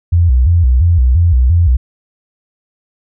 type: tone with vibrato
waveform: sine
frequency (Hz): 73.42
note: D2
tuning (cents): 0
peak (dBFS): -6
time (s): 0.12-1.77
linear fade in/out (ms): 10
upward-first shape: square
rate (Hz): 2.9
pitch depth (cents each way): 270
effects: none